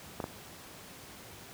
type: clicks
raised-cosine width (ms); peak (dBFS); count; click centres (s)
1; -20; 2; 0.202 / 0.241
effects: pink hiss -49 dBFS RMS until 1.53 s + high-pass 80 Hz 12 dB/octave